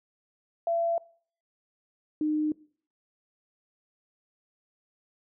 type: tone pair in turn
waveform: sine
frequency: 675 / 305.2 Hz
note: E5 / D#4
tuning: +41 / -33 cents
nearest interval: octave + major second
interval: 1374 cents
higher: first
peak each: -24 dBFS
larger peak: neither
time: 0.67-0.98 / 2.21-2.52 s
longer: neither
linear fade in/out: 2 ms
effects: noise-tail reverb RT60 0.5 s tail -22 dB re dry

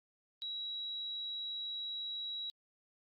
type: tone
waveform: sine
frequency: 3878 Hz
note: B7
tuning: 32 cents flat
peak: -38 dBFS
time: 0.42-2.5 s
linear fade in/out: 0 ms
effects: Opus 48 kbps

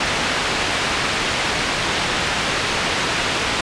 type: low-pass noise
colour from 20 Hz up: white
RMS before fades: -21 dBFS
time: 0-3.61 s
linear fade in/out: 5 ms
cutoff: 3100 Hz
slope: 12 dB/octave
effects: resampled to 22050 Hz

